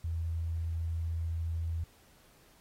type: tone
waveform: sine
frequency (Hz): 82.6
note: E2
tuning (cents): +4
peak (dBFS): -31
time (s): 0.04-1.84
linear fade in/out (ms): 5
effects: pink hiss -63 dBFS RMS until 2.6 s + AAC 48 kbps